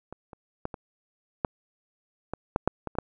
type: clicks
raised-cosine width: 1 ms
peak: -25 / -29 / -16 / -22 / -10 / -17 / -9 / -7 / -18 / -28 / -9 dBFS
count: 11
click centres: 0.126 / 0.332 / 0.654 / 0.742 / 1.448 / 2.336 / 2.561 / 2.676 / 2.873 / 2.953 / 2.986 s
effects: none